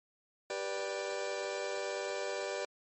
sawtooth chord, G major, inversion none, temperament just, 392 / 490 / 588 Hz, G4 / B4 / D5, 0 / -14 / +2 cents, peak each -36 / -36 / -34 dBFS, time 0.5-2.65 s, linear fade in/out 2 ms, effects low-pass 12000 Hz 12 dB/octave + MP3 32 kbps

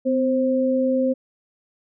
sine tone pair together, 255.9 / 527.1 Hz, C4 / C5, -38 / +13 cents, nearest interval octave + minor second, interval 1251 cents, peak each -20 dBFS, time 0.05-1.14 s, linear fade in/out 20 ms, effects none

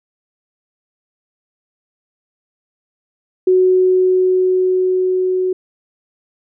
sine tone with level ramp, 370 Hz, F#4, in tune, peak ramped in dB -8 to -14 dBFS, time 3.47-5.53 s, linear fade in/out 5 ms, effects none

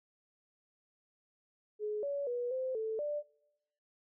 sine tone with pitch steps, 422.4 / 566 / 485.8 / 518 / 440.9 / 590 Hz, G#4 / C#5 / B4 / C5 / A4 / D5, +29 / +36 / -29 / -17 / +4 / +8 cents, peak -33 dBFS, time 1.79-3.23 s, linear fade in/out 50 ms, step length 240 ms, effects noise-tail reverb RT60 0.9 s tail -23 dB re dry

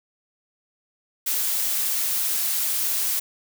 blue noise, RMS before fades -24 dBFS, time 1.26-3.2 s, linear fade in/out 10 ms, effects none

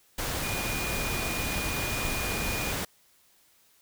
sine tone in noise, 2441 Hz, D#7, 34 cents flat, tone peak -35 dBFS, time 0.43-2.72 s, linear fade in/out 5 ms, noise pink, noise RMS -31 dBFS, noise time 0.18-2.85 s, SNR -7 dB, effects white hiss -63 dBFS RMS until 3.81 s

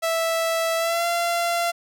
sawtooth tone with pitch glide, 658 to 686.3 Hz, E5 to F5, -3 to -30 cents, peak -17 dBFS, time 0.02-1.72 s, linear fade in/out 20 ms, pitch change +73 cents, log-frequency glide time 0.77-1.06 s, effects none

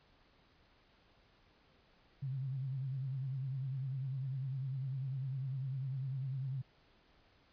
sine tone with vibrato, 133 Hz, C3, 29 cents sharp, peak -36 dBFS, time 2.22-6.62 s, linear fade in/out 10 ms, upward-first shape sine, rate 10 Hz, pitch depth 80 cents each way, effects pink hiss -68 dBFS RMS until 7.52 s + resampled to 11025 Hz

